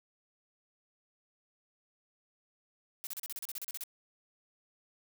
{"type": "noise bursts", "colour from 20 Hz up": "blue", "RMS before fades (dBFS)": -40, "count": 13, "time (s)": [3.04, 3.837], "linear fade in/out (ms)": 0, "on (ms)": 29, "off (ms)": 35, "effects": []}